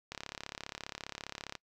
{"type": "click train", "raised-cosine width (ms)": 0.2, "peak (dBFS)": -22, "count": 51, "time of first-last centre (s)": [0.12, 1.553], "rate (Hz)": 34.9, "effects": ["noise-tail reverb RT60 0.1 s tail -24 dB re dry"]}